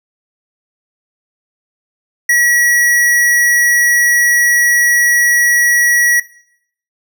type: tone with hard clipping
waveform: sine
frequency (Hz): 1924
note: B6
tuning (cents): -46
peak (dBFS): -9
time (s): 2.29-6.2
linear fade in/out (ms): 5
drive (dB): 18
effects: noise-tail reverb RT60 0.7 s tail -19 dB re dry